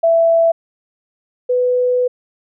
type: tone pair in turn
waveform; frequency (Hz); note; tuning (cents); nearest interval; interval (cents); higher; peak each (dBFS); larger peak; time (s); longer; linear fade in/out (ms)
sine; 664 / 497.4; E5 / B4; +12 / +12; perfect fourth; 500; first; -9 / -12; first; 0.03-0.52 / 1.49-2.08; second; 10
effects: none